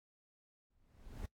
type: noise with exponential growth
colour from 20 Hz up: brown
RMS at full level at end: -40 dBFS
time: 0.7-1.26 s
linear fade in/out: 5 ms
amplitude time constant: 120 ms
effects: noise-tail reverb RT60 0.1 s tail -21 dB re dry + AAC 64 kbps